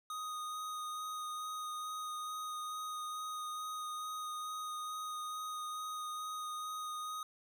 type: tone with vibrato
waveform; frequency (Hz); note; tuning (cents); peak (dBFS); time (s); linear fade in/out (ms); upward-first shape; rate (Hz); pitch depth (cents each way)
square; 1243; D#6; -2; -40; 0.1-7.23; 2; sine; 2.3; 10
effects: none